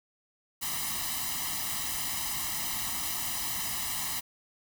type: noise with comb filter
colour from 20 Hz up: white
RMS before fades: -33 dBFS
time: 0.61-4.21 s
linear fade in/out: 20 ms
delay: 1 ms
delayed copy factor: +1
effects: none